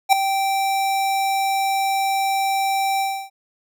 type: tone with ADSR envelope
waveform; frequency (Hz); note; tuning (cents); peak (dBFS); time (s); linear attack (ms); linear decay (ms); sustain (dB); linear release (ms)
square; 780; G5; -9; -8; 0.09-3.3; 37; 3; -11; 300
effects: none